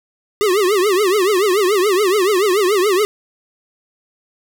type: tone with vibrato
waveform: square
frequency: 392 Hz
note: G4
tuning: in tune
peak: -13 dBFS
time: 0.41-3.05 s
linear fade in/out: 0 ms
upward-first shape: triangle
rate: 7 Hz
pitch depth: 210 cents each way
effects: none